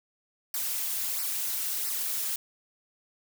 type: noise with flanger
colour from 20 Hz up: blue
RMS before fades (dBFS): -31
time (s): 0.54-2.36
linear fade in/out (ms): 2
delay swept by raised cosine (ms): 0.29 to 5.59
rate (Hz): 1.5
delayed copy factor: -0.8
effects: none